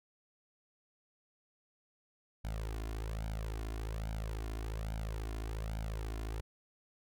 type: tone with flanger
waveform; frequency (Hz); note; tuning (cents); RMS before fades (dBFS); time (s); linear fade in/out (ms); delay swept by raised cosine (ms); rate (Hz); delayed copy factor
sawtooth; 54.2; A1; -25; -39; 2.44-6.41; 10; 1.3 to 2.9; 1.2; +0.9
effects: none